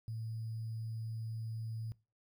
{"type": "tone with sample-and-hold", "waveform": "sine", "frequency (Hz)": 112, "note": "A2", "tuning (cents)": 31, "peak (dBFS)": -38, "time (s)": [0.08, 1.92], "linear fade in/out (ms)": 0, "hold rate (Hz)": 4900, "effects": ["noise-tail reverb RT60 0.3 s tail -21 dB re dry"]}